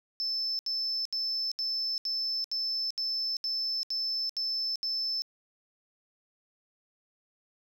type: tone bursts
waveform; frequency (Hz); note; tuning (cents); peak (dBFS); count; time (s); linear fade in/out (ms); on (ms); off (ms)
triangle; 5274; E8; 0; -26; 11; 0.2-5.22; 0; 390; 73
effects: tanh soft clip ceiling -26 dBFS + 11-bit